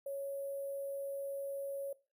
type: tone with sample-and-hold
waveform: sine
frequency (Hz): 554.4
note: C#5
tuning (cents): 0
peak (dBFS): -37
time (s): 0.06-1.93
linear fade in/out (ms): 5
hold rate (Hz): 11025
effects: noise-tail reverb RT60 0.3 s tail -18 dB re dry